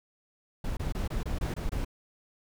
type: noise bursts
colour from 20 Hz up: brown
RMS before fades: -31 dBFS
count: 8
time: 0.64-1.848 s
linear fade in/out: 5 ms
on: 130 ms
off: 24 ms
effects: none